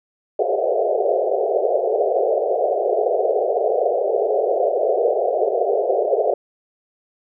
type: band-pass noise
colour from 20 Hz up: pink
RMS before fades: -19 dBFS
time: 0.39-6.34 s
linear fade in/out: 5 ms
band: 390 to 730 Hz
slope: 96 dB/octave
effects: none